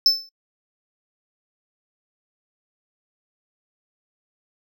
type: tone with exponential decay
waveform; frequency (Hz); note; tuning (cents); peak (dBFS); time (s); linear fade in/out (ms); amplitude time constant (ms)
triangle; 5274; E8; 0; -8; 0.06-0.29; 1; 49
effects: noise-tail reverb RT60 0.1 s tail -26 dB re dry